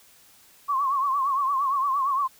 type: tone with vibrato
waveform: sine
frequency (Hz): 1097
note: C#6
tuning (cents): -18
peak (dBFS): -21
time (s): 0.68-2.28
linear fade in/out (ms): 20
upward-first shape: triangle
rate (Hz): 8.7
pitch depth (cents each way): 110
effects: white hiss -55 dBFS RMS until 2.39 s